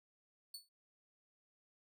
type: tone with exponential decay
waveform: sawtooth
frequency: 4448 Hz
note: C#8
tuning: 5 cents sharp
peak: -40 dBFS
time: 0.54-0.69 s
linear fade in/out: 5 ms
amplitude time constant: 31 ms
effects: none